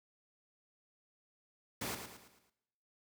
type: noise with echo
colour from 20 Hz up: pink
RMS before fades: -39 dBFS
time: 1.81-1.95 s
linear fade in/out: 5 ms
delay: 110 ms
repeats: 5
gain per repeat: -7 dB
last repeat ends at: 2.5 s
effects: noise-tail reverb RT60 1.0 s tail -20 dB re dry + high-pass 100 Hz 12 dB/octave